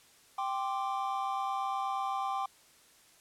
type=chord; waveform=triangle; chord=G suspended fourth; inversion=none; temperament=equal; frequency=784 / 1046.5 / 1174.7 Hz; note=G5 / C6 / D6; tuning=0 / 0 / 0 cents; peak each=-32 / -35 / -35 dBFS; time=0.38-2.46 s; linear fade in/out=5 ms; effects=white hiss -61 dBFS RMS until 3.2 s + low-pass 11000 Hz 12 dB/octave